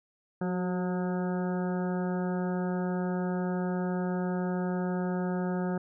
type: harmonic tone with a mistuned harmonic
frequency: 180.6 Hz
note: F#3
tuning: 42 cents flat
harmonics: 1 / 2 / 3 / 4 / 5 / 7 / 8 / 9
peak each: -29 / -35 / -39 / -41 / -43 / -46 / -47 / -48 dBFS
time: 0.41-5.78 s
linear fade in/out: 5 ms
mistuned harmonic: 2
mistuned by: +31 cents
effects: none